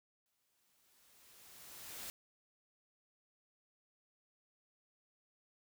white noise with exponential growth, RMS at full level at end -45 dBFS, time 0.26-2.1 s, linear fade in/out 0 ms, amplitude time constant 400 ms, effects none

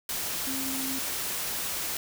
sine tone in noise, 266.2 Hz, C4, 30 cents sharp, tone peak -34 dBFS, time 0.47-0.99 s, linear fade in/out 2 ms, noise white, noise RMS -32 dBFS, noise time 0.09-1.97 s, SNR -5 dB, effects none

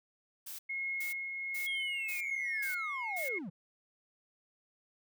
blue noise bursts, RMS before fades -44 dBFS, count 6, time 0.46-3.29 s, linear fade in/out 10 ms, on 130 ms, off 410 ms
sine tone with tremolo, 2163 Hz, C#7, 43 cents flat, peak -33 dBFS, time 0.69-3.39 s, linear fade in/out 10 ms, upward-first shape triangle, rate 1.2 Hz, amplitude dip 40%
triangle linear sweep, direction down, 3322 to 146.8 Hz, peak -37 dBFS, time 1.66-3.5 s, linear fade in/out 10 ms
effects none

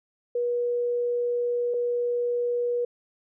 sine tone pair in turn, 482.7 / 482.7 Hz, B4 / B4, -40 / -40 cents, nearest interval unison, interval 0 cents, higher neither, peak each -23 dBFS, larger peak neither, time 0.35-1.74 / 1.74-2.85 s, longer first, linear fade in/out 5 ms, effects none

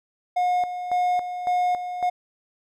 triangle tone with tremolo, 720 Hz, F#5, 47 cents flat, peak -17 dBFS, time 0.36-2.1 s, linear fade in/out 10 ms, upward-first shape square, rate 1.8 Hz, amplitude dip 65%, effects none

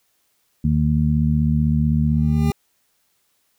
harmonic tone, 75.8 Hz, D#2, 45 cents flat, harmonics 1 / 2 / 3, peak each -21 / -18 / -20 dBFS, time 0.64-2.51 s, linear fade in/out 5 ms
25% pulse tone with exponential growth, 401.1 Hz, G4, 40 cents sharp, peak -21 dBFS, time 2.06-2.52 s, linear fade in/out 2 ms, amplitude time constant 100 ms
effects white hiss -66 dBFS RMS until 3.58 s

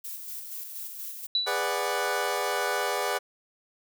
violet noise with tremolo, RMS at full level -37 dBFS, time 0.04-1.27 s, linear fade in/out 10 ms, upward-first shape square, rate 4.2 Hz, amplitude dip 35%
sine tone with exponential decay, 3951 Hz, B7, in tune, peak -20 dBFS, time 1.35-1.75 s, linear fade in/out 2 ms, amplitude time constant 85 ms
20% pulse chord, G# half-diminished seventh, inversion none, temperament equal with one note detuned, 410.5 / 493.9 / 587.3 / 740 Hz, G#4 / B4 / D5 / F#5, -20 / 0 / 0 / 0 cents, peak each -27 dBFS, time 1.46-3.19 s, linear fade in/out 20 ms
effects none

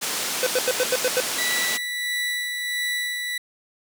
white low-pass noise, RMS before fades -27 dBFS, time 0.01-1.78 s, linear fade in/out 20 ms, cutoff 9300 Hz, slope 12 dB/octave
square tone bursts, 506 Hz, B4, 42 cents sharp, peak -19 dBFS, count 7, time 0.43-1.202 s, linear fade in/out 0 ms, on 34 ms, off 89 ms
30% pulse tone with tremolo, 1963 Hz, B6, 11 cents flat, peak -20 dBFS, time 1.38-3.38 s, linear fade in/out 5 ms, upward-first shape sine, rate 1.5 Hz, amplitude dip 35%
effects high-pass 200 Hz 12 dB/octave

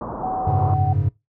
white low-pass noise, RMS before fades -30 dBFS, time 0.01-0.74 s, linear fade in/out 2 ms, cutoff 1100 Hz, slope 48 dB/octave
sine tone, 751 Hz, F#5, 26 cents sharp, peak -22 dBFS, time 0.23-0.93 s, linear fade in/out 5 ms
triangle chord, F# suspended second, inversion none, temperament just, 92.5 / 104.06 / 138.75 Hz, F#2 / G#2 / C#3, 0 / +4 / +2 cents, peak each -20 / -19 / -20 dBFS, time 0.47-1.09 s, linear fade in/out 5 ms
effects noise-tail reverb RT60 0.2 s tail -21 dB re dry

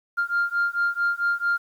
sine beating tone pair, 1396.9 / 1401.4 Hz, F6 / F6, 0 / +6 cents, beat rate 4.5 Hz, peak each -23 dBFS, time 0.17-1.58 s, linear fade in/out 20 ms, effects tanh soft clip ceiling -16 dBFS + 9-bit

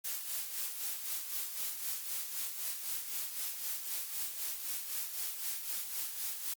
blue noise with tremolo, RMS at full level -36 dBFS, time 0.04-6.54 s, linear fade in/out 10 ms, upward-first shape sine, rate 3.9 Hz, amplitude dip 55%, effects Opus 48 kbps

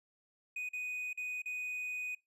triangle tone with dropouts, 2489 Hz, D#7, in tune, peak -35 dBFS, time 0.56-2.15 s, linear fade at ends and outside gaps 5 ms, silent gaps 0.69-0.732 / 1.131-1.174 / 1.42-1.457 s, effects noise-tail reverb RT60 0.2 s tail -23 dB re dry + resampled to 32000 Hz

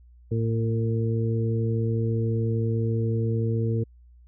harmonic tone with a mistuned harmonic, 113.8 Hz, A#2, 41 cents flat, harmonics 1 / 2 / 3 / 4, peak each -23 / -31 / -34 / -31 dBFS, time 0.31-3.84 s, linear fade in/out 10 ms, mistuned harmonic 1, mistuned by -19 cents, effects added 60 Hz sine -49 dBFS peak until 4.27 s

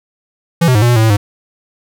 square tone with pitch steps, 168.1 / 127.3 / 104.9 / 120 / 121.4 / 110.9 / 111.6 / 102.5 Hz, E3 / C3 / G#2 / B2 / B2 / A2 / A2 / G#2, +34 / -47 / +18 / -49 / -29 / +14 / +25 / -22 cents, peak -8 dBFS, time 0.61-1.17 s, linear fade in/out 10 ms, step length 70 ms, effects none

